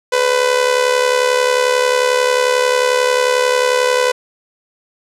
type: tone with amplitude modulation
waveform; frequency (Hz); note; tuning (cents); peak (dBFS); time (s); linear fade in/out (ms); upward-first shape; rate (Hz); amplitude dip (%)
sawtooth; 500; B4; +21; -5; 0.12-4.12; 10; sine; 71.2; 65
effects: low-pass 9000 Hz 12 dB/octave